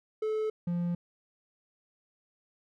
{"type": "tone pair in turn", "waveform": "triangle", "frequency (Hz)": [433.4, 173.79], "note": ["A4", "F3"], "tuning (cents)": [-26, -8], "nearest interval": "octave + major third", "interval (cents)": 1582, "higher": "first", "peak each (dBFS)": -26, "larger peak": "neither", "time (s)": [[0.22, 0.5], [0.67, 0.95]], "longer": "neither", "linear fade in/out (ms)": 5, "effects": []}